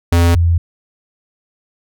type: tone pair in turn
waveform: square / sine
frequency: 85.5 / 84.66 Hz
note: F2 / E2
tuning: -36 / +47 cents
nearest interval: unison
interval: 17 cents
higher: first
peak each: -9 dBFS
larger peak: neither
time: 0.12-0.35 / 0.35-0.58 s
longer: neither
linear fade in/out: 5 ms
effects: none